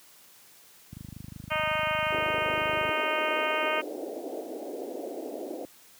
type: click train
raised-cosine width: 5 ms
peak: -27 dBFS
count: 51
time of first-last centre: 0.93-2.891 s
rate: 25.5 Hz
type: harmonic tone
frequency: 309.2 Hz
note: D#4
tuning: 11 cents flat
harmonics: 2 / 3 / 4 / 5 / 6 / 7 / 8 / 9 / 10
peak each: -31 / -34 / -32 / -35 / -40 / -34 / -35 / -37 / -39 dBFS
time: 1.5-3.82 s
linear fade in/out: 20 ms
type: band-pass noise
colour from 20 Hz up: pink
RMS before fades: -37 dBFS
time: 2.12-5.65 s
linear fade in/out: 0 ms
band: 280 to 690 Hz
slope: 48 dB/octave
effects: white hiss -55 dBFS RMS until 5.99 s + high-pass 80 Hz 12 dB/octave